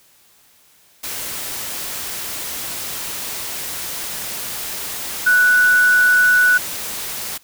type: tone in noise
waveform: sine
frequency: 1480 Hz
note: F#6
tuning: in tune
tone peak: -10 dBFS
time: 5.26-6.58 s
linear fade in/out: 10 ms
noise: white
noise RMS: -27 dBFS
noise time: 1.03-7.38 s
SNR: +14 dB
effects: white hiss -53 dBFS RMS until 7.43 s